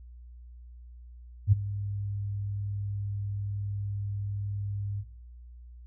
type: tone with ADSR envelope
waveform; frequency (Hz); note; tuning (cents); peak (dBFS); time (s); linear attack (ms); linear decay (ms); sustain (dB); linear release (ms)
sine; 101.1; G#2; -46; -14; 1.47-5.05; 52; 16; -16; 58
effects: noise-tail reverb RT60 0.5 s tail -23 dB re dry + added 60 Hz sine -45 dBFS peak until 5.86 s